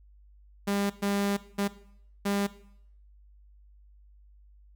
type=tone bursts at uneven times; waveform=sawtooth; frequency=200.8 Hz; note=G3; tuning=42 cents sharp; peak=-22 dBFS; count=4; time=0.67-0.9 / 1.02-1.37 / 1.58-1.68 / 2.25-2.47 s; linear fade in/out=10 ms; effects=noise-tail reverb RT60 0.7 s tail -17 dB re dry + added 50 Hz sine -53 dBFS peak until 4.75 s